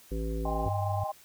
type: harmonic tone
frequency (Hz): 55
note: A1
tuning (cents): 0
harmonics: 1 / 3 / 5 / 7 / 9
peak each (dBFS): -31 / -39 / -39 / -39 / -41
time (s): 0.11-0.69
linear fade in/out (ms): 10
type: chord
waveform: sine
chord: Ab major seventh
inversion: second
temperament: equal with one note detuned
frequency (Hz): 622.3 / 784 / 810.2 / 1046.5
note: Eb5 / G5 / Ab5 / C6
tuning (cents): 0 / 0 / -43 / 0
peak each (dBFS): -36 / -35 / -37 / -39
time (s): 0.45-1.12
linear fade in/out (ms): 5
type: tone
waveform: sine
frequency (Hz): 99.4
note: G2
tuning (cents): +25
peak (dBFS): -29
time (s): 0.65-1.04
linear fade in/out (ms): 5
effects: white hiss -56 dBFS RMS until 1.24 s